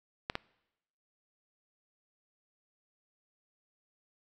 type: clicks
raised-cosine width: 0.3 ms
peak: -16 dBFS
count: 2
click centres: 0.299 / 0.354 s
effects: noise-tail reverb RT60 0.9 s tail -23 dB re dry